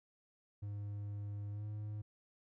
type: tone with pitch glide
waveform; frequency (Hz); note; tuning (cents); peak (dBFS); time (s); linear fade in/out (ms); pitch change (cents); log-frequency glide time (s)
triangle; 102.4 to 105.4; G#2 to G#2; -24 to +26; -38; 0.62-2.02; 10; +50; 1.51-1.65
effects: none